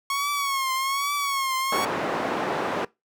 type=tone with vibrato; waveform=sawtooth; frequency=1100 Hz; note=C#6; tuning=14 cents flat; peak=-20 dBFS; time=0.1-1.85 s; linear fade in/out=2 ms; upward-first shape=triangle; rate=1.2 Hz; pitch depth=92 cents each way
type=band-pass noise; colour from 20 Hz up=white; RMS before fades=-27 dBFS; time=1.72-2.85 s; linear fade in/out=5 ms; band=220 to 1000 Hz; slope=12 dB/octave
effects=noise-tail reverb RT60 0.2 s tail -22 dB re dry